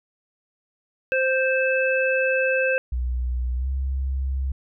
harmonic tone, 523.3 Hz, C5, in tune, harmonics 1 / 3 / 5, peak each -21 / -24 / -25 dBFS, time 1.12-2.78 s, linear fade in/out 0 ms
sine tone with pitch glide, 61.74 to 66.55 Hz, B1 to C2, 0 to +30 cents, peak -22 dBFS, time 2.92-4.52 s, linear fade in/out 5 ms, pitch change +130 cents, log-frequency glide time 3.56-3.68 s
effects none

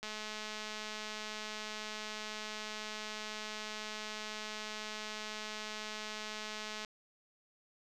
click train, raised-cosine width 0.2 ms, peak -25 dBFS, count 1460, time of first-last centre 0.03-6.848 s, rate 214 Hz, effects none

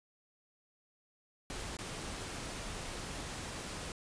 pink noise with dropouts, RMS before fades -42 dBFS, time 1.5-3.92 s, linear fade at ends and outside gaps 1 ms, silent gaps 1.769-1.788 s, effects resampled to 22050 Hz

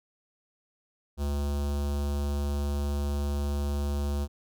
square tone with notch filter, 71.7 Hz, D2, 41 cents flat, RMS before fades -29 dBFS, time 1.17-4.28 s, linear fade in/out 50 ms, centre 2000 Hz, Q 0.93, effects none

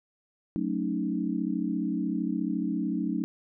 sine chord, D# half-diminished seventh, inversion first, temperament equal, 185 / 220 / 277.2 / 311.1 Hz, F#3 / A3 / C#4 / D#4, 0 / 0 / 0 / 0 cents, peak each -32 dBFS, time 0.56-3.24 s, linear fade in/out 0 ms, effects none

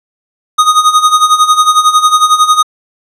square tone with tremolo, 1243 Hz, D#6, 2 cents flat, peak -3 dBFS, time 0.58-2.63 s, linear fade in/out 10 ms, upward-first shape sine, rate 11 Hz, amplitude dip 75%, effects low-pass 10000 Hz 12 dB/octave

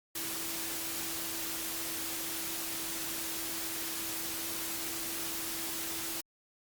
sine tone in noise, 330 Hz, E4, 2 cents sharp, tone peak -46 dBFS, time 0.15-6.21 s, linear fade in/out 5 ms, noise white, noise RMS -37 dBFS, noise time 0.15-6.21 s, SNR -12 dB, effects Opus 48 kbps

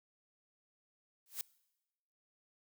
blue noise with exponential growth, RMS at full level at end -35 dBFS, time 1.26-1.41 s, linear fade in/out 1 ms, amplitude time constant 32 ms, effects noise-tail reverb RT60 1.0 s tail -23 dB re dry

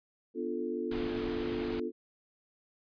sine chord, B half-diminished seventh, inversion none, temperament equal, 246.9 / 293.7 / 349.2 / 440 Hz, B3 / D4 / F4 / A4, 0 / 0 / 0 / 0 cents, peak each -38 / -40 / -36 / -37 dBFS, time 0.34-1.92 s, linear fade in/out 50 ms
pink low-pass noise, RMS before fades -42 dBFS, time 0.91-1.8 s, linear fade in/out 5 ms, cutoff 4100 Hz, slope 24 dB/octave
effects resampled to 11025 Hz

